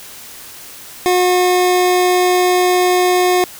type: tone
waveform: 25% pulse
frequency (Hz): 361.7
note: F#4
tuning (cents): -39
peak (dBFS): -7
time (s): 1.06-3.44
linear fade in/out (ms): 0
effects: white hiss -35 dBFS RMS until 3.59 s